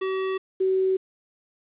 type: tone pair in turn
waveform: square / sine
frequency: 380.4 / 378.5 Hz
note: F#4 / F#4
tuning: +48 / +39 cents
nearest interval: unison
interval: 9 cents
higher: first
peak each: -25 / -19 dBFS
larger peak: second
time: 0.01-0.38 / 0.6-0.97 s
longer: neither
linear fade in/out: 10 ms
effects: resampled to 8000 Hz + 9-bit